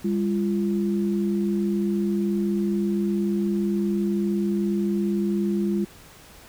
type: tone pair together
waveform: sine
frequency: 201.7 / 344.3 Hz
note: G3 / F4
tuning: +50 / -25 cents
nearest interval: major sixth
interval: 925 cents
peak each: -22 / -26 dBFS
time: 0.04-5.85 s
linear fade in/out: 10 ms
effects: pink hiss -48 dBFS RMS until 6.48 s